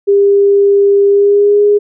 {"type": "tone with pitch glide", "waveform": "sine", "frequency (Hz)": [400.8, 412.3], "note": ["G4", "G#4"], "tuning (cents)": [38, -13], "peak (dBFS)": -5, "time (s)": [0.07, 1.79], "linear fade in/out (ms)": 20, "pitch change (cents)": 49, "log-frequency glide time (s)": [1.08, 1.62], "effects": []}